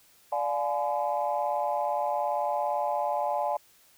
sine chord, D diminished seventh, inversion none, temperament just, 587.3 / 704.8 / 845.8 / 1014.9 Hz, D5 / F5 / Ab5 / Cb6, 0 / +16 / +31 / +47 cents, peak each -30 / -31 / -29 / -35 dBFS, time 0.32-3.57 s, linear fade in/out 5 ms, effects tanh soft clip ceiling -16 dBFS + white hiss -60 dBFS RMS until 3.97 s

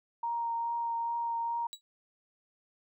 sine tone with vibrato, 932.3 Hz, A#5, in tune, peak -30 dBFS, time 0.23-1.67 s, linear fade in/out 5 ms, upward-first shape triangle, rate 2.4 Hz, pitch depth 13 cents each way
35% pulse tone with exponential decay, 3900 Hz, B7, 23 cents flat, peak -34 dBFS, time 1.73-1.81 s, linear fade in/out 0 ms, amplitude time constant 17 ms
effects none

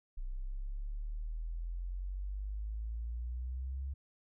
sine exponential sweep, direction up, 31 to 68.8 Hz, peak -36 dBFS, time 0.17-3.94 s, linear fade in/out 10 ms, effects none

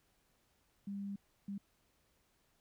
sine tone bursts at uneven times, 199.6 Hz, G3, 32 cents sharp, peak -39 dBFS, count 2, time 0.87-1.16 / 1.48-1.58 s, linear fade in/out 5 ms, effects pink hiss -75 dBFS RMS until 2.6 s

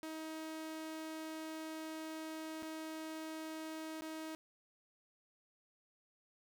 sawtooth tone with dropouts, 316.7 Hz, D#4, 31 cents sharp, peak -39 dBFS, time 0.03-4.35 s, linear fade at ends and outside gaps 0 ms, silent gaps 2.624-2.63 / 4.01-4.02 s, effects none

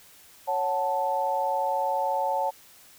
sine chord, F# minor, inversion second, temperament equal, 554.4 / 740 / 880 Hz, C#5 / F#5 / A5, 0 / 0 / 0 cents, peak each -29 / -30 / -26 dBFS, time 0.47-2.51 s, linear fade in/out 20 ms, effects white hiss -53 dBFS RMS until 2.98 s

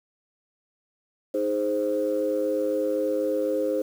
sine chord, Ab major, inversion second, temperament equal, 311.1 / 415.3 / 523.3 Hz, Eb4 / Ab4 / C5, 0 / 0 / 0 cents, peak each -28 / -28 / -24 dBFS, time 1.34-3.82 s, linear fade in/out 5 ms, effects tanh soft clip ceiling -15 dBFS + 8-bit

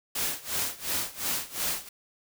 white noise with tremolo, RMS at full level -28 dBFS, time 0.15-1.89 s, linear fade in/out 5 ms, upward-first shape sine, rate 2.8 Hz, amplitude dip 90%, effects none

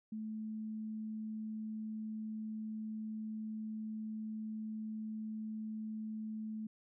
sine tone, 217.4 Hz, A3, 21 cents flat, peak -39 dBFS, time 0.12-6.67 s, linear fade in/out 5 ms, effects none

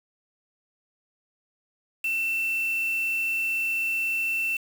sine tone with quantisation, 2681 Hz, E7, 29 cents sharp, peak -24 dBFS, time 2.04-4.57 s, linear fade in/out 5 ms, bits 6, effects none

